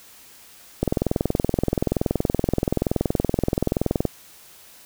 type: click train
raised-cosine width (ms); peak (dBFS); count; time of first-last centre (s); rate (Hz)
2; -6; 69; 0.83-4.053; 21.1
effects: white hiss -48 dBFS RMS until 4.85 s